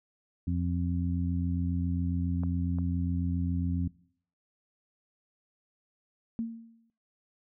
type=harmonic tone; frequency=87.31 Hz; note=F2; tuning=in tune; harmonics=1 / 2 / 3; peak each=-29 / -32 / -34 dBFS; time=0.47-3.88 s; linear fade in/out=5 ms
type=clicks; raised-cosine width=1 ms; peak=-28 / -32 dBFS; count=2; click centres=2.435 / 2.786 s
type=tone with exponential decay; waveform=sine; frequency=228.5 Hz; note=A#3; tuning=34 cents flat; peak=-27 dBFS; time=6.39-6.9 s; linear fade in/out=0 ms; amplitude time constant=110 ms
effects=noise-tail reverb RT60 0.6 s tail -22 dB re dry